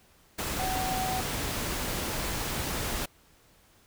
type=tone in noise; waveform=sine; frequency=750 Hz; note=F#5; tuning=23 cents sharp; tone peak=-30 dBFS; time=0.59-1.21 s; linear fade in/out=10 ms; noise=pink; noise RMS=-32 dBFS; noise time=0.38-3.06 s; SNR=-1 dB; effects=pink hiss -61 dBFS RMS until 3.86 s